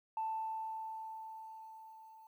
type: tone with level ramp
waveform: sine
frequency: 884 Hz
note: A5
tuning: 8 cents sharp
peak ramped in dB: -33 to -55 dBFS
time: 0.17-2.27 s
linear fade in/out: 2 ms
effects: tanh soft clip ceiling -30 dBFS + 12-bit